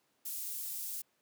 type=high-pass noise; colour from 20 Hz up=pink; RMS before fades=-40 dBFS; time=0.25-1.02 s; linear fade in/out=10 ms; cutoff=11000 Hz; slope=12 dB/octave; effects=pink hiss -75 dBFS RMS until 1.21 s + high-pass 200 Hz 12 dB/octave